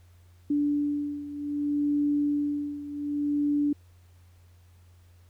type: beating tone pair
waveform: sine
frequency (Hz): 290.7 / 291.34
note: D4 / D4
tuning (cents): -18 / -14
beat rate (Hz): 0.64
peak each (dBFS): -26 / -30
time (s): 0.5-3.73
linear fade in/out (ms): 5
effects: added 88 Hz sine -53 dBFS peak until 5.29 s + pink hiss -66 dBFS RMS until 5.29 s